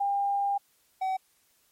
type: tone pair in turn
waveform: sine / triangle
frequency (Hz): 801 / 758.4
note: G5 / F#5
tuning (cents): +37 / +43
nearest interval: minor second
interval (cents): 94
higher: first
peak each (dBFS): -24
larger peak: neither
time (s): 0-0.58 / 1.01-1.17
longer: first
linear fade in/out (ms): 10
effects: white hiss -67 dBFS RMS until 1.71 s + MP3 64 kbps